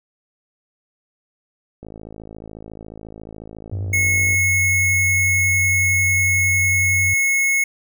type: click train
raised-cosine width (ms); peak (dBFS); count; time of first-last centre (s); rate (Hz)
2; -23; 137; 1.83-4.344; 54.1
type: tone with vibrato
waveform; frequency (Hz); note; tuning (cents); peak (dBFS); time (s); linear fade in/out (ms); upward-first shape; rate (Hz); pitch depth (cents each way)
sine; 95.7; G2; -41; -22; 3.72-7.14; 5; sine; 11; 40
type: tone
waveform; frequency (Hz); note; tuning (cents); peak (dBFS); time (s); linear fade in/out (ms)
square; 2181; C#7; -29; -16; 3.93-7.64; 5
effects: none